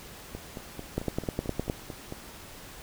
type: two click trains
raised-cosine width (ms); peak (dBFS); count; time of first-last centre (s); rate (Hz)
2; -14 / -23; 8 / 9; 0.98-1.699 / 0.35-2.124; 9.74 / 4.51
effects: pink hiss -46 dBFS RMS until 2.82 s